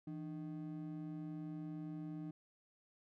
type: ring-modulated tone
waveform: triangle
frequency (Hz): 233.1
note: A#3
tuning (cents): 0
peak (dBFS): -38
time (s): 0.07-2.31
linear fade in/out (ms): 5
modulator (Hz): 68.7
effects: none